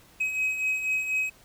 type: beating tone pair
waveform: triangle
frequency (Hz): 2536 / 2540.1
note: D#7 / D#7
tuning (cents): +32 / +35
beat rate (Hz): 4.1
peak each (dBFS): -32 / -24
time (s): 0.2-1.3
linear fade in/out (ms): 10
effects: pink hiss -56 dBFS RMS until 1.44 s